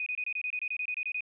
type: tone bursts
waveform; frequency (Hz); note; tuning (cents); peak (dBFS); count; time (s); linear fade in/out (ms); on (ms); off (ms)
sine; 2489; D#7; 0; -30; 14; 0-1.207; 2; 63; 25
effects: none